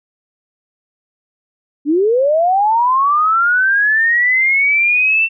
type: linear sweep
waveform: sine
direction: up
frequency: 275.2 to 2698 Hz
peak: -10 dBFS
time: 1.85-5.29 s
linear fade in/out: 50 ms
effects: none